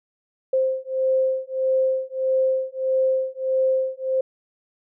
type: beating tone pair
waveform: sine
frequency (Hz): 523.3 / 524.9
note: C5 / C5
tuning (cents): 0 / +5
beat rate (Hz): 1.6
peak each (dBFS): -22 / -22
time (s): 0.53-4.21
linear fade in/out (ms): 5
effects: none